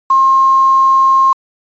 sine tone with quantisation, 1068 Hz, C6, 35 cents sharp, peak -6 dBFS, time 0.1-1.33 s, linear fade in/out 5 ms, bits 5, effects resampled to 16000 Hz

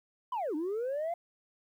sine linear two-way sweep, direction down then up, 1046.5 to 288.9 to 703 Hz, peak -29 dBFS, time 0.32-1.14 s, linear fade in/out 5 ms, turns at 0.55 s, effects tanh soft clip ceiling -29 dBFS + 11-bit

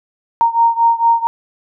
sine beating tone pair, 925 / 929.4 Hz, A#5 / A#5, -14 / -5 cents, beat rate 4.4 Hz, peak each -12 / -14 dBFS, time 0.41-1.27 s, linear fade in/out 0 ms, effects none

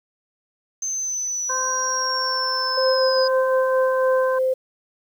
sine exponential sweep, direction down, 6272 to 4978 Hz, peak -23 dBFS, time 0.82-3.28 s, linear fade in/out 5 ms
harmonic tone, 517 Hz, C5, 21 cents flat, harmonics 1 / 2 / 3, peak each -31 / -25 / -29 dBFS, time 1.49-4.39 s, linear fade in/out 10 ms
sine tone with pitch glide, 523.3 to 519.1 Hz, C5 to C5, 0 to -14 cents, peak -17 dBFS, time 2.77-4.54 s, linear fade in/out 10 ms, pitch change -14 cents, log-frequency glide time 3.2-4.23 s
effects 8-bit

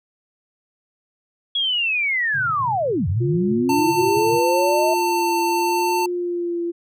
sine linear two-way sweep, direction down then up, 3355 to 82.3 to 650 Hz, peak -18 dBFS, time 1.55-4.94 s, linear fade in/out 5 ms, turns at 3.08 s
pink band-pass noise, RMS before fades -34 dBFS, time 2.33-4.4 s, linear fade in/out 20 ms, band 110 to 150 Hz, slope 48 dB/octave
sine tone with vibrato, 349.2 Hz, F4, in tune, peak -21 dBFS, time 3.2-6.72 s, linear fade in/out 20 ms, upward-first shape triangle, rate 0.8 Hz, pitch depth 38 cents each way
square tone, 895 Hz, A5, 29 cents sharp, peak -20 dBFS, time 3.69-6.06 s, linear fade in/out 5 ms
effects none

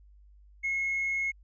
triangle tone with hard clipping, 2170 Hz, C#7, 37 cents flat, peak -27 dBFS, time 0.63-1.32 s, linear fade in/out 20 ms, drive 2 dB, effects added 50 Hz sine -53 dBFS peak until 1.43 s + resampled to 16000 Hz

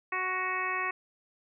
harmonic tone with a mistuned harmonic, 370 Hz, F#4, in tune, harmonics 1 / 2 / 3 / 4 / 5 / 6 / 7, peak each -41 / -41 / -33 / -42 / -34 / -37 / -38 dBFS, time 0.12-0.91 s, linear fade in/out 5 ms, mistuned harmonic 5, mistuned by +19 cents, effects none

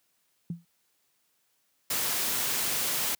sine tone with exponential decay, 170 Hz, F3, 46 cents flat, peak -27 dBFS, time 0.5-0.65 s, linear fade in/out 2 ms, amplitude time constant 32 ms
white noise, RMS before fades -29 dBFS, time 1.9-3.15 s, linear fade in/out 5 ms
effects white hiss -72 dBFS RMS until 3.19 s + high-pass 100 Hz 12 dB/octave

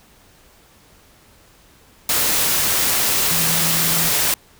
sine tone in noise, 164.81 Hz, E3, in tune, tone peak -26 dBFS, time 3.31-4.09 s, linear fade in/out 2 ms, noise white, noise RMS -18 dBFS, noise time 2.09-4.34 s, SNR -11 dB, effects pink hiss -51 dBFS RMS until 4.59 s

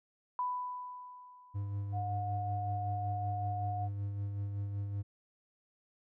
sine tone with exponential decay, 994 Hz, B5, 11 cents sharp, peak -30 dBFS, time 0.39-2.1 s, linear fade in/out 1 ms, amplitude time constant 370 ms
triangle tone with tremolo, 100.7 Hz, G2, 47 cents sharp, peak -31 dBFS, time 1.54-5.03 s, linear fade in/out 20 ms, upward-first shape sine, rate 5.3 Hz, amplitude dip 35%
sine tone, 722 Hz, F#5, 43 cents flat, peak -36 dBFS, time 1.92-3.89 s, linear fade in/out 50 ms
effects none

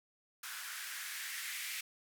violet noise with band-pass filter sweep, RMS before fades -43 dBFS, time 0.43-1.81 s, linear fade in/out 5 ms, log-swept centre 1400 to 2100 Hz, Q 3, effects none

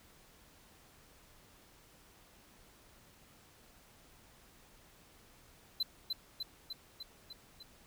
triangle tone with echo, 4048 Hz, B7, 42 cents sharp, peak -29 dBFS, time 5.8-5.83 s, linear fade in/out 5 ms, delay 300 ms, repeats 6, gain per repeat -3 dB, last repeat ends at 7.63 s, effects pink hiss -62 dBFS RMS until 7.86 s

